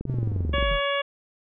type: click train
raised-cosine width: 3 ms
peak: -18 dBFS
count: 15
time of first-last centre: 0.01-0.627 s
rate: 22.7 Hz
type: linear sweep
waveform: triangle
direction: down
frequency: 136.8 to 34.65 Hz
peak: -22 dBFS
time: 0.06-0.8 s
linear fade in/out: 50 ms
type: harmonic tone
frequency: 563 Hz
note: C#5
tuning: 27 cents sharp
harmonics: 1 / 2 / 3 / 4 / 5 / 6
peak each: -26 / -29 / -31 / -32 / -33 / -34 dBFS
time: 0.53-1.02 s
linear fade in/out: 10 ms
type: tone with exponential decay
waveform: triangle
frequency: 148.9 Hz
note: D3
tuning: 24 cents sharp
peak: -26 dBFS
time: 0.71-0.83 s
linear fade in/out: 5 ms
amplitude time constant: 26 ms
effects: none